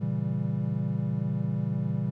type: chord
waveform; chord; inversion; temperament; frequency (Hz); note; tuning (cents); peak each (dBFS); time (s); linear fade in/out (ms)
triangle; A# diminished seventh; none; equal; 116.54 / 138.59 / 164.81 / 196; A#2 / C#3 / E3 / G3; 0 / 0 / 0 / 0; -30 / -29 / -30 / -30; 0-2.11; 20
effects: none